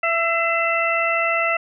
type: harmonic tone with a mistuned harmonic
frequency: 667 Hz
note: E5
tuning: 20 cents sharp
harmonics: 1 / 2 / 3 / 4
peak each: -23 / -23 / -23 / -23 dBFS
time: 0.03-1.57 s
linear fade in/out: 5 ms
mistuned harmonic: 3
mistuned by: +28 cents
effects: none